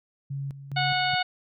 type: tone with tremolo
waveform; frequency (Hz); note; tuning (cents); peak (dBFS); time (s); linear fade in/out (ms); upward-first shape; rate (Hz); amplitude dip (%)
sine; 138.59; C#3; 0; -29; 0.3-1.15; 10; square; 2.4; 70
type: harmonic tone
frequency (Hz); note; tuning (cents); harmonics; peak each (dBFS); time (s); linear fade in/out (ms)
733; F#5; -16; 1 / 2 / 3 / 4 / 5 / 6; -26 / -29 / -31 / -32 / -33 / -34; 0.76-1.23; 10
effects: none